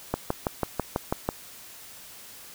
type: click train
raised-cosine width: 1 ms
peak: -10 dBFS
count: 8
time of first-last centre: 0.14-1.289 s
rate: 6.09 Hz
effects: white hiss -46 dBFS RMS until 2.54 s